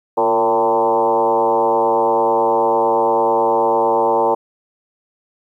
sine tone with frequency modulation, 677 Hz, E5, 46 cents sharp, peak -12 dBFS, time 0.17-4.35 s, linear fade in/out 10 ms, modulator 109 Hz, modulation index 2.8, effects 9-bit

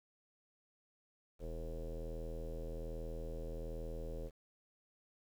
square tone with low-pass filter, 40.62 Hz, E1, 25 cents flat, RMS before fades -43 dBFS, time 1.39-4.31 s, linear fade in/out 50 ms, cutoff 500 Hz, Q 6.9, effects 11-bit

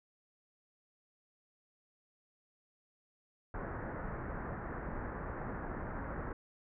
pink low-pass noise, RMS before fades -41 dBFS, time 3.54-6.33 s, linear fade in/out 2 ms, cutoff 1800 Hz, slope 48 dB/octave, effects none

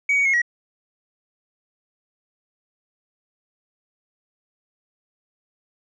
sine tone with pitch steps, 2259 / 2243 / 2164 / 1911 Hz, C#7 / C#7 / C#7 / A#6, +32 / +20 / -42 / +43 cents, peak -14 dBFS, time 0.09-0.418 s, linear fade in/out 5 ms, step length 82 ms, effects tanh soft clip ceiling -14 dBFS

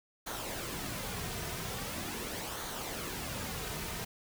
pink noise with flanger, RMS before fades -39 dBFS, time 0.26-4.05 s, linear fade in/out 10 ms, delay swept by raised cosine 0.38 to 3.68 ms, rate 0.42 Hz, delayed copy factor -0.5, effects none

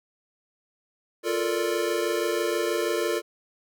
square chord, Bb major seventh, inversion second, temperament equal, 349.2 / 440 / 466.2 / 587.3 Hz, F4 / A4 / Bb4 / D5, 0 / 0 / 0 / 0 cents, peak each -29 / -30 / -31 / -32 dBFS, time 1.23-3.22 s, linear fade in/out 50 ms, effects none

